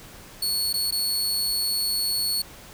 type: tone with dropouts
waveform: sawtooth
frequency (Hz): 4400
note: C#8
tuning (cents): -14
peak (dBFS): -20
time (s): 0.42-2.42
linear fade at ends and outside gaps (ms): 5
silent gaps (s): 0.729-0.739 / 0.909-0.922
effects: pink hiss -45 dBFS RMS until 2.73 s